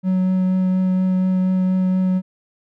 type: tone with vibrato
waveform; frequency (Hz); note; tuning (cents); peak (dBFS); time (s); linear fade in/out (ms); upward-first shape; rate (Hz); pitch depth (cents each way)
triangle; 185.8; F#3; +7; -13; 0.03-2.22; 50; triangle; 4.2; 10
effects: none

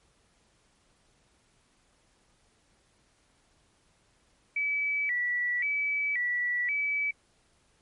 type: tone with vibrato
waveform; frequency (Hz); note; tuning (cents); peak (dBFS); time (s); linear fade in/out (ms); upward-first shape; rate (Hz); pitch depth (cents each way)
sine; 2116; C7; +19; -26; 4.56-7.11; 5; square; 0.94; 140
effects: pink hiss -67 dBFS RMS until 7.81 s + MP3 48 kbps

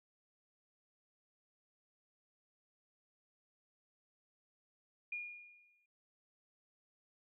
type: tone with exponential decay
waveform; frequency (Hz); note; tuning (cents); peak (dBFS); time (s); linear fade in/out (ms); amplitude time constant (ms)
sine; 2430; D#7; -42; -37; 5.12-5.86; 5; 160
effects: none

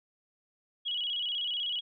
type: tone with vibrato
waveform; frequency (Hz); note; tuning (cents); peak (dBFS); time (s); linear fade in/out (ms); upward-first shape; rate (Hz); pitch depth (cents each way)
sine; 3113; G7; -13; -30; 0.85-1.81; 20; square; 16; 94
effects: none

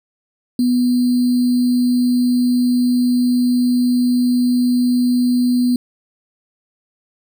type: tone with sample-and-hold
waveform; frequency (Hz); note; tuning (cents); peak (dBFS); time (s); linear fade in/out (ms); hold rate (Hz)
sine; 246.9; B3; 0; -12; 0.59-5.76; 2; 4410
effects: none

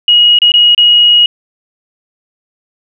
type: tone with dropouts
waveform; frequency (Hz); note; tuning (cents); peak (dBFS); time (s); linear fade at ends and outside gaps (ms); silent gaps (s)
sine; 2894; F#7; -39; -3; 0.08-1.26; 2; 0.388-0.418 / 0.519-0.539 / 0.748-0.778
effects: none

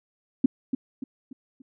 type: tone with echo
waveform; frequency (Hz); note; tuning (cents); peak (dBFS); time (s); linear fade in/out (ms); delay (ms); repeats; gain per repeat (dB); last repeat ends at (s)
sine; 261.6; C4; 0; -13; 0.44-0.46; 5; 290; 4; -8; 1.62
effects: none

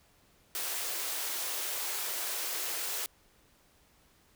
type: high-pass noise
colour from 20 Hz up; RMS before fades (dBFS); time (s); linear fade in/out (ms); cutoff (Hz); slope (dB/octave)
white; -35; 0.55-3.06; 0; 330; 48
effects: pink hiss -65 dBFS RMS until 4.35 s

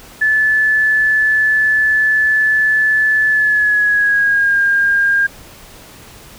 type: tone with pitch glide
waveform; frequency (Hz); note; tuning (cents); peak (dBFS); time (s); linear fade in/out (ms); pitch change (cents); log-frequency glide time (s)
sine; 1736 to 1610.4; A6 to G6; -24 to +46; -10; 0.21-5.27; 10; -130; 3.28-4.58
effects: pink hiss -39 dBFS RMS until 6.38 s

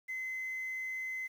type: tone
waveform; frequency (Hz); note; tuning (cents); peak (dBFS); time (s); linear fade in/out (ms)
sine; 2049; C7; -37; -34; 0.08-1.28; 20
effects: tanh soft clip ceiling -34 dBFS + 10-bit

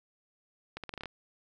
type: accelerating click train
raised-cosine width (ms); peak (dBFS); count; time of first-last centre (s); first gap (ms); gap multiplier
0.3; -23; 8; 0.77-1.057; 67; 0.83
effects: none

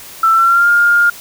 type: tone with pitch glide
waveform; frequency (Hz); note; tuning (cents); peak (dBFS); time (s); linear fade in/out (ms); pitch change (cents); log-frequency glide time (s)
sine; 1332 to 1411.2; E6 to F6; +18 to +18; -7; 0.23-1.1; 5; +100; 0.33-0.69
effects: white hiss -34 dBFS RMS until 1.2 s

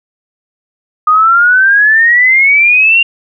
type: exponential sweep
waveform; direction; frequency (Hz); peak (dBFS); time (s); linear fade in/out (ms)
sine; up; 1224 to 2794; -4; 1.07-3.03; 5
effects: none

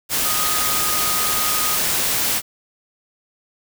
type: tone in noise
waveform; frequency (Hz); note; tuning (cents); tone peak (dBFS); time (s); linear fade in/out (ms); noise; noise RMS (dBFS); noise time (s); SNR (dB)
sine; 1244.5; D#6; 0; -26; 0.22-1.79; 50; white; -20; 0.09-2.42; -9
effects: none

